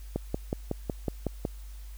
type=click train; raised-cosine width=2 ms; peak=-15 dBFS; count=8; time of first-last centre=0.16-1.452 s; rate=5.42 Hz; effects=added 50 Hz sine -40 dBFS peak until 1.97 s + white hiss -57 dBFS RMS until 1.97 s